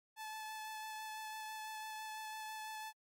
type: tone with vibrato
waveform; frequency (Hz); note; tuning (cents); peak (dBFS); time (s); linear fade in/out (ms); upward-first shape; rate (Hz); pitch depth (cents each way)
sawtooth; 868; A5; -24; -40; 0.16-2.93; 50; sine; 6; 11
effects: MP3 64 kbps